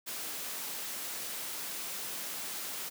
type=high-pass noise; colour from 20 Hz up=white; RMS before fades=-39 dBFS; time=0.06-2.9 s; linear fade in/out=20 ms; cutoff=160 Hz; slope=12 dB/octave; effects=none